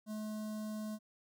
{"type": "tone with notch filter", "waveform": "square", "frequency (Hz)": 214.4, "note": "A3", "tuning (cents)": -45, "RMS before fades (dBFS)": -41, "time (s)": [0.06, 0.99], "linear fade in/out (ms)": 50, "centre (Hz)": 2300, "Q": 0.61, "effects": []}